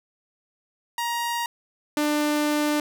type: tone pair in turn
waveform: sawtooth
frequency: 943 / 297.9 Hz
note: A#5 / D4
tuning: +20 / +25 cents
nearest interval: octave + minor sixth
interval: 1995 cents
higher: first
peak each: -21 / -17 dBFS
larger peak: second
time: 0.98-1.46 / 1.97-2.8 s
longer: second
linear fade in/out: 2 ms
effects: none